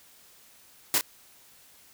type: noise with echo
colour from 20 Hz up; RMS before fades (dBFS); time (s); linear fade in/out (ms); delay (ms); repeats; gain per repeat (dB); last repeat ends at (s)
white; -23; 0.94-0.98; 0; 30; 1; -7; 1.01
effects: white hiss -56 dBFS RMS until 1.93 s